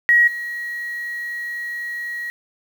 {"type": "tone with level steps", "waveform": "sine", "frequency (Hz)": 1904, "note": "A#6", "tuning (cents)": 36, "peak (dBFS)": [-10, -25], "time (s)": [0.09, 2.3], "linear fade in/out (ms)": 0, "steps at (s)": 0.27, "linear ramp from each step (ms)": 10, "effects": ["7-bit"]}